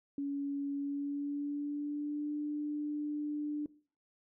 sine tone with pitch glide, 281.7 to 296.6 Hz, C#4 to D4, +28 to +17 cents, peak -33 dBFS, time 0.18-3.66 s, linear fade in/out 2 ms, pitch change +89 cents, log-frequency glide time 0.76-2.33 s, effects noise-tail reverb RT60 0.4 s tail -19 dB re dry

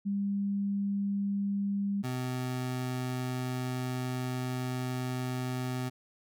sine / 25% pulse tone pair in turn, 200 / 127.07 Hz, G3 / B2, +35 / +50 cents, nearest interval minor sixth, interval 785 cents, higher first, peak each -28 dBFS, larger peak neither, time 0.05-2.03 / 2.03-5.9 s, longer second, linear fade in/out 20 ms, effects none

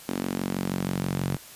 sawtooth tone with high-pass filter sweep, 46.25 Hz, F#1, in tune, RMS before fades -29 dBFS, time 0.08-1.37 s, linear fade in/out 10 ms, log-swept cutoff 250 to 140 Hz, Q 2.5, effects white hiss -46 dBFS RMS until 1.55 s + resampled to 32000 Hz

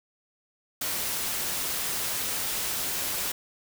white noise, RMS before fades -30 dBFS, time 0.81-3.32 s, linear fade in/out 5 ms, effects none

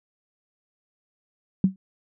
sine tone with exponential decay, 190.1 Hz, F#3, 47 cents sharp, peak -11 dBFS, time 1.64-1.76 s, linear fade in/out 2 ms, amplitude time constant 24 ms, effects none

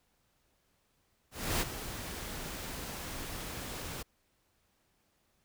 pink noise with ADSR envelope, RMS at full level -30 dBFS, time 1.31-4.03 s, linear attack 300 ms, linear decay 30 ms, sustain -11 dB, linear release 11 ms, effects pink hiss -74 dBFS RMS until 5.44 s

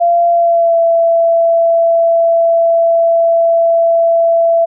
sine tone with pitch glide, 687 to 669 Hz, F5 to E5, -29 to +25 cents, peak -7 dBFS, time 0-4.66 s, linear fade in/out 20 ms, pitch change -46 cents, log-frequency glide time 0.29-0.77 s, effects none

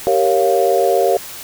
sine chord, G half-diminished seventh, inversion none, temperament equal with one note detuned, 389.3 / 466.2 / 554.4 / 698.5 Hz, G4 / Bb4 / Db5 / F5, -12 / 0 / 0 / 0 cents, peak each -17 dBFS, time 0.07-1.17 s, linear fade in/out 0 ms, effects white hiss -32 dBFS RMS until 1.43 s

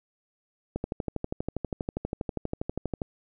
click train, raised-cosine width 2 ms, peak -16 dBFS, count 29, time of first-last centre 0.76-3.018 s, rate 12.4 Hz, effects none

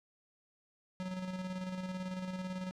square tone with tremolo, 185 Hz, F#3, in tune, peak -37 dBFS, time 1-2.71 s, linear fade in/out 0 ms, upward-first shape square, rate 18 Hz, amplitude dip 40%, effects low-pass 6000 Hz 12 dB/octave + 12-bit

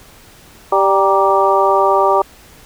harmonic tone with a mistuned harmonic, 195.7 Hz, G3, 3 cents flat, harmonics 2 / 3 / 4 / 5 / 6, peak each -16 / -16 / -16 / -16 / -16 dBFS, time 0.72-2.22 s, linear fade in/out 5 ms, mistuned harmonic 5, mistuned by -62 cents, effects pink hiss -43 dBFS RMS until 2.65 s

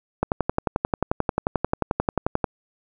click train, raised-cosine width 1 ms, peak -6 dBFS, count 26, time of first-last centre 0.23-2.442 s, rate 11.3 Hz, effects none

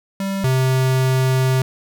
square tone pair in turn, 195.1 / 130.5 Hz, G3 / C3, -8 / -4 cents, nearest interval perfect fifth, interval 696 cents, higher first, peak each -21 / -15 dBFS, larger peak second, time 0.2-0.44 / 0.44-1.62 s, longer second, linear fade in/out 2 ms, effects 9-bit

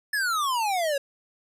square exponential sweep, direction down, 1760 to 544 Hz, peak -24 dBFS, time 0.13-0.98 s, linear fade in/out 5 ms, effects resampled to 32000 Hz

